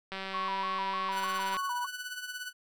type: click train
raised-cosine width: 0.3 ms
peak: -22 dBFS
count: 279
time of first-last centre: 0.12-1.568 s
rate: 192 Hz
type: tone with vibrato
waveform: sine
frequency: 1038 Hz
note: C6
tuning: 14 cents flat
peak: -31 dBFS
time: 0.33-1.87 s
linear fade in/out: 20 ms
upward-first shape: square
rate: 3.3 Hz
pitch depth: 110 cents each way
type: tone with tremolo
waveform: sawtooth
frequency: 1488 Hz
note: F#6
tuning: 9 cents sharp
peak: -31 dBFS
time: 1.11-2.53 s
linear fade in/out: 50 ms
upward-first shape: triangle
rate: 17 Hz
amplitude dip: 70%
effects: none